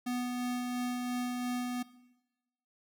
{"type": "tone with tremolo", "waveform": "square", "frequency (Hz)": 246.9, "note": "B3", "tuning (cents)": 0, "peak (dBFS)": -32, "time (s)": [0.06, 1.83], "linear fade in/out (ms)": 10, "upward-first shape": "sine", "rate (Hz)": 2.9, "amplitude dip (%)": 25, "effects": ["noise-tail reverb RT60 1.0 s tail -18 dB re dry"]}